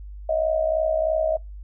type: tone with amplitude modulation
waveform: sine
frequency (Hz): 636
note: D#5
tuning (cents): +38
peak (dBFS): -16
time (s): 0.29-1.37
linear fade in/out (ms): 5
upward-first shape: sine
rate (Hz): 63.1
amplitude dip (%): 75
effects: noise-tail reverb RT60 0.2 s tail -24 dB re dry + added 50 Hz sine -35 dBFS peak until 1.63 s